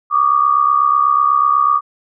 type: tone pair together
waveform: sine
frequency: 1145.9 / 1214 Hz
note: D6 / D#6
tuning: -43 / -43 cents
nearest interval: minor second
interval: 100 cents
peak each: -13 dBFS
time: 0.1-1.81 s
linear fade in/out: 50 ms
effects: none